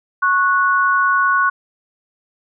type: tone pair together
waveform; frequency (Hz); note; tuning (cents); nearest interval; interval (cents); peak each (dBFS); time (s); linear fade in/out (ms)
sine; 1101.2 / 1471; C#6 / F#6; -12 / -11; perfect fourth; 501; -15; 0.22-1.5; 10
effects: none